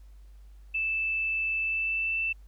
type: tone with pitch glide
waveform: sine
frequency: 2637 to 2661 Hz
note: E7 to E7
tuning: 0 to +16 cents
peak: -26 dBFS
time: 0.74-2.33 s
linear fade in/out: 10 ms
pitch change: +16 cents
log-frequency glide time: 1.62-2.19 s
effects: added 50 Hz sine -47 dBFS peak until 2.47 s + pink hiss -69 dBFS RMS until 2.47 s